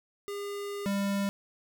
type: tone pair in turn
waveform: square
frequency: 405 / 199.08 Hz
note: G#4 / G3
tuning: -43 / +27 cents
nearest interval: octave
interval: 1230 cents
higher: first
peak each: -35 / -28 dBFS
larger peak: second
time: 0.28-0.86 / 0.86-1.29 s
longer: first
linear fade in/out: 0 ms
effects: none